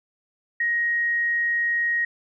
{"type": "tone", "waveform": "sine", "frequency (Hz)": 1881, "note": "A#6", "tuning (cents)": 15, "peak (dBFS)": -20, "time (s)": [0.6, 2.05], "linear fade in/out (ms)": 5, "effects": []}